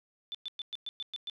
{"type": "tone bursts", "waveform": "sine", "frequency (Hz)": 3520, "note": "A7", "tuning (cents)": 0, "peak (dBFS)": -35, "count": 8, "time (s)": [0.32, 1.298], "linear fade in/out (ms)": 0, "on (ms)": 26, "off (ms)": 110, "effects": []}